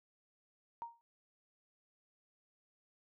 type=tone with exponential decay; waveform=sine; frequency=932.3 Hz; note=A#5; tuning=in tune; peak=-37 dBFS; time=0.82-1.01 s; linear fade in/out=0 ms; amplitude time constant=41 ms; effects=none